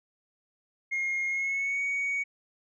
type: tone with pitch glide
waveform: sine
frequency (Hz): 2141 to 2240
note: C7 to C#7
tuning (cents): +39 to +18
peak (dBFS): -25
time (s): 0.91-2.24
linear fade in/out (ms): 20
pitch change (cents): +79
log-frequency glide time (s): 1.27-1.81
effects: tanh soft clip ceiling -25 dBFS